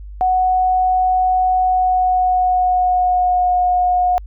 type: tone with pitch glide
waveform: sine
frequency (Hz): 740 to 723.1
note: F#5 to F#5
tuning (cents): 0 to -40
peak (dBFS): -12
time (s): 0.21-4.18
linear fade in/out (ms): 0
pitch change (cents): -40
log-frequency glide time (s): 1.62-3.55
effects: added 50 Hz sine -30 dBFS peak until 4.26 s